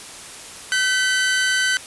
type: tone pair together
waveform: sawtooth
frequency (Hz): 1527 / 1975.7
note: G6 / B6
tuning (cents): -46 / 0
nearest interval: major third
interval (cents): 446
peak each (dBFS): -14 / -22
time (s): 0.72-1.77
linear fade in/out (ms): 0
effects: white hiss -37 dBFS RMS until 1.86 s + resampled to 24000 Hz